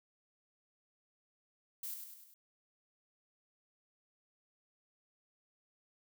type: noise with echo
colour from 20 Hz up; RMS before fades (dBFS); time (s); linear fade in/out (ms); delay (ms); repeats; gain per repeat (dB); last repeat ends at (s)
violet; -42; 1.83-1.94; 2; 100; 4; -5; 2.34
effects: none